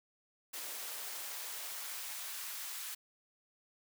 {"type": "noise with high-pass filter sweep", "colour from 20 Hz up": "white", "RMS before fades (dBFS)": -43, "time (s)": [0.53, 2.95], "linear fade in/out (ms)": 10, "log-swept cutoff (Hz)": [390, 1300], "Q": 0.84, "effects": []}